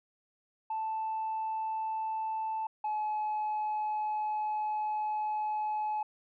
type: tone pair in turn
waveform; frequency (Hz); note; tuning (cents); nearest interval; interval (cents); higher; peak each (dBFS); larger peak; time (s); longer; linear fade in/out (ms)
sine; 880 / 852.5; A5 / G#5; 0 / +45; minor second; 55; first; -30 / -28; second; 0.7-2.67 / 2.84-6.03; second; 5
effects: tanh soft clip ceiling -28 dBFS